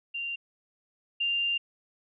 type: tone pair in turn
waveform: sine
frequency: 2778 / 2791 Hz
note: F7 / F7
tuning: -10 / -2 cents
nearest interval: unison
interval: 8 cents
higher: second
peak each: -31 / -25 dBFS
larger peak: second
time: 0.14-0.36 / 1.2-1.58 s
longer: second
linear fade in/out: 10 ms
effects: none